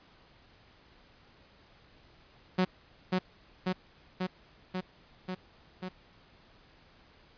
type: tone with echo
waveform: sawtooth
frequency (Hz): 184.4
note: F#3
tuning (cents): -6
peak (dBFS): -20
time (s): 2.58-2.65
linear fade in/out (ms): 10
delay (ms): 540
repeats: 6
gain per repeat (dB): -2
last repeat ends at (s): 5.89
effects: pink hiss -60 dBFS RMS until 7.37 s + resampled to 11025 Hz